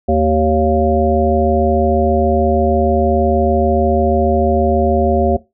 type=harmonic tone with a mistuned harmonic; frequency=77.2 Hz; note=D#2; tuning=13 cents flat; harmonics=1 / 3 / 5 / 7 / 9; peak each=-17 / -17 / -17 / -17 / -17 dBFS; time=0.08-5.37 s; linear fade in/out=10 ms; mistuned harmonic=7; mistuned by=+44 cents; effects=noise-tail reverb RT60 0.2 s tail -17 dB re dry